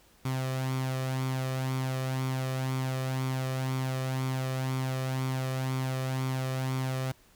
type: tone with flanger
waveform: sawtooth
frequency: 130.81 Hz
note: C3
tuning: in tune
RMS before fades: -31 dBFS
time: 0.25-7.12 s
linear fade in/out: 5 ms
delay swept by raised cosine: 0.87 to 1.68 ms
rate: 2 Hz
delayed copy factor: +0.5
effects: pink hiss -61 dBFS RMS until 7.35 s

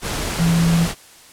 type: tone in noise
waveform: sine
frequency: 167.7 Hz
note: E3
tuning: 30 cents sharp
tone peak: -13 dBFS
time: 0.37-0.88 s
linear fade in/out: 50 ms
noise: pink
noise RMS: -24 dBFS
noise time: 0.01-0.95 s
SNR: +8 dB
effects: white hiss -45 dBFS RMS until 1.32 s + low-pass 11000 Hz 12 dB/octave

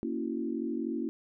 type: chord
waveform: sine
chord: F# dominant seventh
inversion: first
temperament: equal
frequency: 233.1 / 277.2 / 329.6 / 370 Hz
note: A#3 / C#4 / E4 / F#4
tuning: 0 / 0 / 0 / 0 cents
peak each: -35 / -36 / -35 / -40 dBFS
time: 0.03-1.09 s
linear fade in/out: 0 ms
effects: none

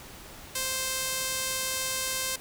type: tone with band-pass filter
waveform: sawtooth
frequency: 523.3 Hz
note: C5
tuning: in tune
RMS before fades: -31 dBFS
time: 0.55-2.36 s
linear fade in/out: 5 ms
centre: 9400 Hz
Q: 0.67
effects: pink hiss -46 dBFS RMS until 2.4 s

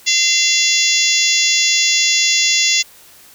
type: harmonic tone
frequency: 686 Hz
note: F5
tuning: 31 cents flat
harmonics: 3 / 4 / 5 / 6 / 7 / 8 / 9 / 10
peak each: -20 / -20 / -19 / -23 / -20 / -22 / -20 / -19 dBFS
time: 0.06-2.83 s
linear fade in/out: 20 ms
effects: white hiss -44 dBFS RMS until 3.34 s

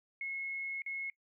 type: tone with dropouts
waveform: sine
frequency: 2175 Hz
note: C#7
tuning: 33 cents flat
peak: -36 dBFS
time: 0.21-1.1 s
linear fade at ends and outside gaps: 2 ms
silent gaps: 0.82-0.862 s
effects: noise-tail reverb RT60 0.1 s tail -20 dB re dry

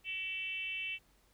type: tone with frequency modulation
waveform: sine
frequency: 2665 Hz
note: E7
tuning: 18 cents sharp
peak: -36 dBFS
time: 0.04-0.99 s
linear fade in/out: 50 ms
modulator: 383 Hz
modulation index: 0.87
effects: added 47 Hz sine -70 dBFS peak until 1.33 s + pink hiss -70 dBFS RMS until 1.33 s

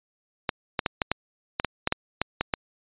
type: clicks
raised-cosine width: 0.3 ms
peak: -7 dBFS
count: 12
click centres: 0.492 / 0.792 / 0.862 / 1.018 / 1.116 / 1.599 / 1.647 / 1.874 / 1.924 / 2.216 / 2.41 / 2.538 s
effects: resampled to 8000 Hz

